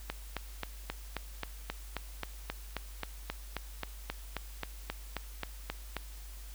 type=click train; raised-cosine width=0.3 ms; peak=-18 dBFS; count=23; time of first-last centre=0.1-5.967 s; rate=3.75 Hz; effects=added 50 Hz sine -44 dBFS peak until 6.54 s + white hiss -54 dBFS RMS until 6.54 s